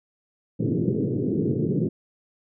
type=band-pass noise; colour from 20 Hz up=pink; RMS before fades=-24 dBFS; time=0.59-1.89 s; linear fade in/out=10 ms; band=110 to 440 Hz; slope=48 dB/octave; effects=none